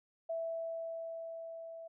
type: tone with level ramp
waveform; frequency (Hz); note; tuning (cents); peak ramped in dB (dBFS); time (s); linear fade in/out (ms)
sine; 659.3; E5; 0; -34 to -45; 0.29-1.88; 10
effects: none